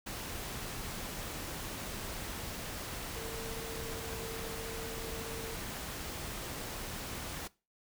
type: tone in noise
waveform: sine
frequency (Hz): 452.2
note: A4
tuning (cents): +47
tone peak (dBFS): -43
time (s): 3.16-5.56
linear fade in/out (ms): 10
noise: pink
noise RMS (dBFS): -41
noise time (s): 0.06-7.48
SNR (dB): -5
effects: noise-tail reverb RT60 0.3 s tail -21 dB re dry